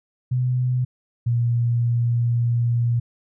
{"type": "tone pair in turn", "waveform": "sine", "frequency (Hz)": [125.8, 118.73], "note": ["B2", "A#2"], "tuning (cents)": [32, 32], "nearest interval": "minor second", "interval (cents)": 100, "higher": "first", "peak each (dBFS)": [-18, -17], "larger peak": "second", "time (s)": [[0.31, 0.85], [1.26, 3]], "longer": "second", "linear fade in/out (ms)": 10, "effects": []}